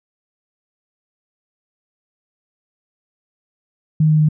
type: tone with pitch steps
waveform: sine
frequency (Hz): 155.56 / 154.31 / 153.06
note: D#3 / D#3 / D#3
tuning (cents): 0 / -14 / -28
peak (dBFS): -10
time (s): 4-4.288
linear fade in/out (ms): 5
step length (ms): 96
effects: none